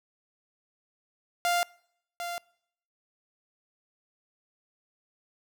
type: tone pair in turn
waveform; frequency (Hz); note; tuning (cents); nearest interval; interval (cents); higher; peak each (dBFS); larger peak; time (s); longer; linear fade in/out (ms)
sawtooth; 698.5 / 694.6; F5 / F5; 0 / -10; unison; 10; first; -20 / -29; first; 1.45-1.63 / 2.2-2.38; neither; 0
effects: noise-tail reverb RT60 0.7 s tail -25 dB re dry